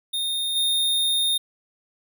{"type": "tone with level steps", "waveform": "square", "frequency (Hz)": 3668, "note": "A#7", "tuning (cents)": -29, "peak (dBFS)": [-24, -20], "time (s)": [0.13, 1.38], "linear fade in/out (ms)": 10, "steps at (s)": 0.55, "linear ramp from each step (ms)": 20, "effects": []}